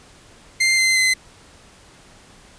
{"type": "tone with pitch steps", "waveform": "sawtooth", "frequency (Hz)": [2093, 2071, 2050], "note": ["C7", "C7", "C7"], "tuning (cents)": [0, -18, -36], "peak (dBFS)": -11, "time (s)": [0.6, 1.14], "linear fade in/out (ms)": 10, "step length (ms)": 180, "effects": ["pink hiss -48 dBFS RMS until 2.58 s", "resampled to 22050 Hz"]}